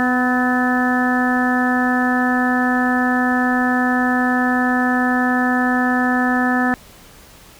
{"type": "harmonic tone with a mistuned harmonic", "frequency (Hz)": 250, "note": "B3", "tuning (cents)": 21, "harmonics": [1, 2, 3, 4, 5, 6, 7], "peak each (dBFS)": [-17, -28, -22, -29, -26, -28, -21], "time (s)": [0, 6.74], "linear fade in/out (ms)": 0, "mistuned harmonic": 5, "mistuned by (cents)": 37, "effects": ["pink hiss -44 dBFS RMS until 7.59 s"]}